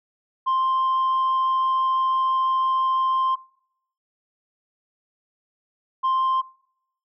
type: tone pair in turn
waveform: sine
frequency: 1049 / 1049 Hz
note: C6 / C6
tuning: +4 / +4 cents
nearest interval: unison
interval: 0 cents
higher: neither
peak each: -16 / -16 dBFS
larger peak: neither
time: 0.46-3.36 / 6.03-6.42 s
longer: first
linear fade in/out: 20 ms
effects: noise-tail reverb RT60 0.7 s tail -23 dB re dry + tanh soft clip ceiling -17 dBFS